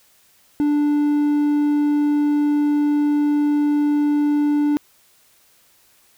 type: tone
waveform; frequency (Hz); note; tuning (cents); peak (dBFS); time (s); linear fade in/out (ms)
triangle; 293.7; D4; 0; -13; 0.6-4.77; 0
effects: white hiss -56 dBFS RMS until 6.17 s